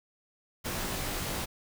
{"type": "noise with comb filter", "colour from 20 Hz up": "pink", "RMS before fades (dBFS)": -34, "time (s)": [0.64, 1.46], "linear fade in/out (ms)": 20, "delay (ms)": 19, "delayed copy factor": -0.9, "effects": []}